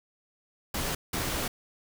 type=noise bursts at uneven times; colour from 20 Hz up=pink; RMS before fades=-31 dBFS; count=2; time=0.74-0.95 / 1.13-1.48 s; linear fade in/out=5 ms; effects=none